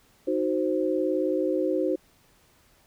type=chord; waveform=sine; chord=C diminished; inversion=first; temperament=equal; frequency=311.1 / 370 / 523.3 Hz; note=Eb4 / Gb4 / C5; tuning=0 / 0 / 0 cents; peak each=-27 dBFS; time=0.27-1.96 s; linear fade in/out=10 ms; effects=pink hiss -61 dBFS RMS until 2.86 s